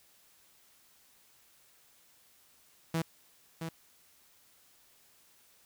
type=tone with echo; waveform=sawtooth; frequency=163.6 Hz; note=E3; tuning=13 cents flat; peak=-25 dBFS; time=2.94-3.02 s; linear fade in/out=5 ms; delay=670 ms; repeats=1; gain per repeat=-7 dB; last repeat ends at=3.69 s; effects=white hiss -64 dBFS RMS until 5.65 s